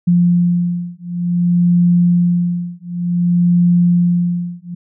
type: beating tone pair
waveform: sine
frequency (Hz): 174.61 / 175.16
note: F3 / F3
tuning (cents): 0 / +5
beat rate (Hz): 0.55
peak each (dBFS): -14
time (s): 0.07-4.75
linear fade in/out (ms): 10
effects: none